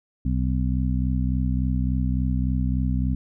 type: harmonic tone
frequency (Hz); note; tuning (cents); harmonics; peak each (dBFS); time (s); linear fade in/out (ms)
63.5; B1; +49; 1 / 2 / 3 / 4; -23 / -26 / -28 / -29; 0.25-3.15; 5
effects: none